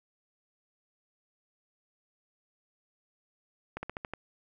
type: slowing click train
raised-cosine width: 0.5 ms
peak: -21 dBFS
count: 6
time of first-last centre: 3.77-4.136 s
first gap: 60 ms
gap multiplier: 1.1
effects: none